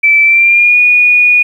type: tone with pitch glide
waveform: sine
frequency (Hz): 2321 to 2455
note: D7 to D#7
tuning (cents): -21 to -24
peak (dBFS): -4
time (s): 0.03-1.43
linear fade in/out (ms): 10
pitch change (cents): +97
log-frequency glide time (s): 0.23-0.78
effects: 7-bit